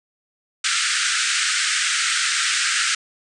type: band-pass noise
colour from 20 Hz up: pink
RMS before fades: -21 dBFS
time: 0.64-2.95 s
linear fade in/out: 5 ms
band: 1300 to 9100 Hz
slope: 96 dB/octave
effects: none